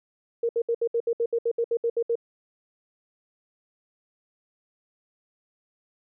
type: tone bursts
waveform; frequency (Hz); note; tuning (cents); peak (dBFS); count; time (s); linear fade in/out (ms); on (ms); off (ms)
sine; 466.2; A#4; 0; -21; 14; 0.43-2.155; 5; 61; 67
effects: none